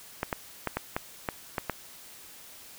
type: clicks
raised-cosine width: 0.5 ms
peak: -13 dBFS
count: 8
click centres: 0.231 / 0.328 / 0.673 / 0.77 / 0.965 / 1.288 / 1.582 / 1.697 s
effects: white hiss -49 dBFS RMS until 2.78 s